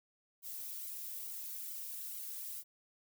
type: noise with flanger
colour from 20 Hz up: violet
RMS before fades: -44 dBFS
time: 0.42-2.64 s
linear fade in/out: 50 ms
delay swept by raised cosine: 1.1 to 2.8 ms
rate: 2.3 Hz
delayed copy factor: -0.85
effects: none